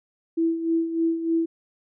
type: tone with tremolo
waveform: sine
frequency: 329.6 Hz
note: E4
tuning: in tune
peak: -18 dBFS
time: 0.37-1.46 s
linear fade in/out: 10 ms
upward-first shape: sine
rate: 3.3 Hz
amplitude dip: 65%
effects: none